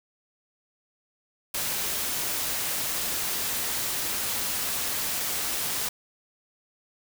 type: noise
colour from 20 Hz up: white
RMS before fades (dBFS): -29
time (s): 1.54-5.89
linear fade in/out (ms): 5
effects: none